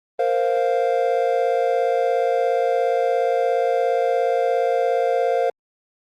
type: chord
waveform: triangle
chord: Bb suspended second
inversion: none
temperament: equal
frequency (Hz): 466.2 / 523.3 / 698.5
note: Bb4 / C5 / F5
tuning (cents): 0 / 0 / 0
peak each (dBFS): -20 / -19 / -20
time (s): 0.19-5.5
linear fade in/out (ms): 5
effects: Opus 32 kbps